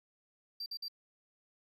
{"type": "tone bursts", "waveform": "triangle", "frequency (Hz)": 4699, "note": "D8", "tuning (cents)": 0, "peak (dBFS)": -37, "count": 3, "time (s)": [0.6, 0.883], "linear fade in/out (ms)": 5, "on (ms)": 61, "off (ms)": 50, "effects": []}